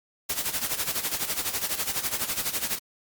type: noise with tremolo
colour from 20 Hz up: white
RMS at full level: -26 dBFS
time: 0.29-2.79 s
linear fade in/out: 10 ms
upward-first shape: sine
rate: 12 Hz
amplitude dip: 75%
effects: Opus 48 kbps